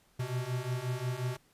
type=beating tone pair; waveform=square; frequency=122.2 / 127.8 Hz; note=B2 / C3; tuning=-18 / -40 cents; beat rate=5.6 Hz; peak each=-37 / -35 dBFS; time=0.19-1.37 s; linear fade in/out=10 ms; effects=pink hiss -67 dBFS RMS until 1.53 s + resampled to 32000 Hz